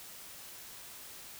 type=silence; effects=white hiss -49 dBFS RMS until 1.39 s